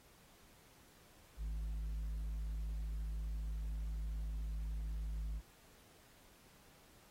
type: tone with tanh clipping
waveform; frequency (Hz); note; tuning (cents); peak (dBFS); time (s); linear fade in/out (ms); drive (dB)
sine; 52.8; G#1; +29; -39; 1.37-5.42; 50; 5
effects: pink hiss -65 dBFS RMS until 7.1 s + AAC 48 kbps